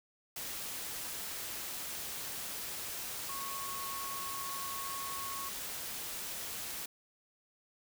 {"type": "tone in noise", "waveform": "sine", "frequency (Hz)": 1101, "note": "C#6", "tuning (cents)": -12, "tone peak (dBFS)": -41, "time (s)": [3.29, 5.49], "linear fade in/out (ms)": 5, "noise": "white", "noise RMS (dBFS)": -41, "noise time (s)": [0.36, 6.86], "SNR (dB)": -3, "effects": []}